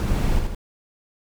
brown noise with echo, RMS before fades -21 dBFS, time 0-0.39 s, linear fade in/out 0 ms, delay 79 ms, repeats 2, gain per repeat -4 dB, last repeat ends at 0.548 s, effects none

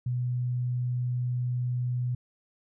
sine tone, 123.8 Hz, B2, 5 cents sharp, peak -26 dBFS, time 0.06-2.15 s, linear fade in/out 5 ms, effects none

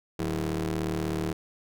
25% pulse ring-modulated tone, 76.5 Hz, D#2, 29 cents flat, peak -21 dBFS, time 0.19-1.33 s, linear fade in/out 5 ms, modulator 249 Hz, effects none

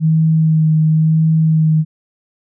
sine tone with vibrato, 158.2 Hz, D#3, 29 cents sharp, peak -9 dBFS, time 0-1.85 s, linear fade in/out 50 ms, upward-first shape sine, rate 0.96 Hz, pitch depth 17 cents each way, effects none

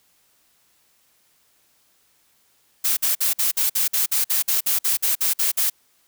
blue noise bursts, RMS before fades -20 dBFS, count 16, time 2.84-5.7 s, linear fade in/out 10 ms, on 130 ms, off 52 ms, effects white hiss -62 dBFS RMS until 6.07 s

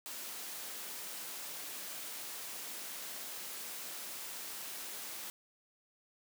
white high-pass noise, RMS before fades -44 dBFS, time 0.06-5.3 s, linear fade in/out 0 ms, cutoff 210 Hz, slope 12 dB/octave, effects none

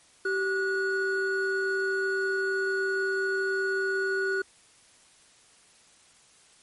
triangle tone pair together, 386.4 / 1459 Hz, G4 / F#6, -25 / -25 cents, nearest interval octave + major seventh, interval 2300 cents, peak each -26 dBFS, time 0.25-4.42 s, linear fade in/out 5 ms, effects white hiss -58 dBFS RMS until 6.62 s + MP3 48 kbps

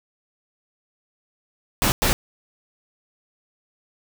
pink noise bursts at uneven times, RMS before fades -19 dBFS, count 2, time 1.82-1.92 / 2.02-2.13 s, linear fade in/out 0 ms, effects none

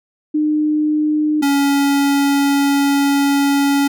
sine / square tone pair in turn, 303.6 / 280.8 Hz, D#4 / C#4, -42 / +22 cents, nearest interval minor second, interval 136 cents, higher first, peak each -13 dBFS, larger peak neither, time 0.34-1.42 / 1.42-3.88 s, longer second, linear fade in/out 10 ms, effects none

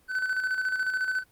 triangle tone with tremolo, 1516 Hz, F#6, 42 cents sharp, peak -22 dBFS, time 0.08-1.24 s, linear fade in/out 50 ms, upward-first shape square, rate 14 Hz, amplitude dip 50%, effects pink hiss -63 dBFS RMS until 1.31 s + Opus 32 kbps

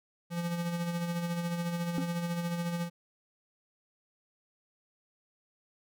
square tone with tremolo, 171.7 Hz, F3, 29 cents flat, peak -30 dBFS, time 0.3-2.9 s, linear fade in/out 50 ms, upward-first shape sine, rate 14 Hz, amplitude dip 45%
triangle tone with exponential decay, 270.1 Hz, C#4, 45 cents flat, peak -25 dBFS, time 1.98-2.1 s, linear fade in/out 1 ms, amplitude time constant 26 ms
effects none

